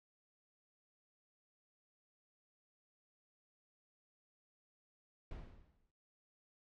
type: noise with exponential decay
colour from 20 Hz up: brown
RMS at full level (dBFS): -44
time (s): 5.31-5.91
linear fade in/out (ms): 2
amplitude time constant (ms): 130
effects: noise-tail reverb RT60 0.4 s tail -19 dB re dry + low-pass 4000 Hz 12 dB/octave